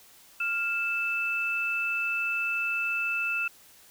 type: tone pair together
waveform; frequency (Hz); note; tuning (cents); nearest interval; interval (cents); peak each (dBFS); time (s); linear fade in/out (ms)
sine; 1396.9 / 2637; F6 / E7; 0 / 0; major seventh; 1100; -32 / -27; 0.4-3.48; 5
effects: white hiss -55 dBFS RMS until 3.9 s